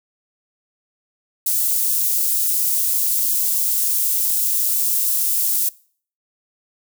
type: high-pass noise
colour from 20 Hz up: white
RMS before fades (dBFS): -19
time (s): 1.46-5.69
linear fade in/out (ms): 5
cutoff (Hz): 9100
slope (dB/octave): 12
effects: noise-tail reverb RT60 0.5 s tail -23 dB re dry